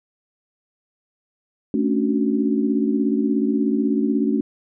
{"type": "chord", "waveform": "sine", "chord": "D major seventh", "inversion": "second", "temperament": "equal", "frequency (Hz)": [220, 277.2, 293.7, 370], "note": ["A3", "C#4", "D4", "F#4"], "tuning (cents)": [0, 0, 0, 0], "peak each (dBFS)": [-21, -21, -25, -26], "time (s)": [1.74, 4.41], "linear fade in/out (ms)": 2, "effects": []}